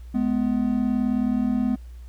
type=tone pair together; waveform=triangle; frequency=211.2 / 250 Hz; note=G#3 / B3; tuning=+29 / +21 cents; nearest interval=minor third; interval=292 cents; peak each=-22 / -20 dBFS; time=0.14-1.76 s; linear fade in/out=10 ms; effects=added 60 Hz sine -37 dBFS peak until 2.08 s + pink hiss -60 dBFS RMS until 2.08 s